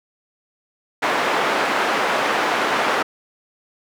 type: band-pass noise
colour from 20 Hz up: white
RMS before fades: -20 dBFS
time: 1.02-3.03 s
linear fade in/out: 10 ms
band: 340 to 1500 Hz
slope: 12 dB/octave
effects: none